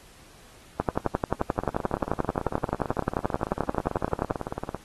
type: two click trains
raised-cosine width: 1 ms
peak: -9 / -16 dBFS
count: 41 / 58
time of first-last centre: 0.8-4.309 / 1.58-4.747 s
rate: 11.4 / 18 Hz
effects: pink hiss -53 dBFS RMS until 4.84 s + AAC 32 kbps